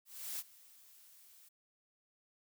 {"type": "noise with ADSR envelope", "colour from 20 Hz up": "blue", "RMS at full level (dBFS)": -40, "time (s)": [0.05, 1.49], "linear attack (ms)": 340, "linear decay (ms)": 38, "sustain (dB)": -21, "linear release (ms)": 10, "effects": []}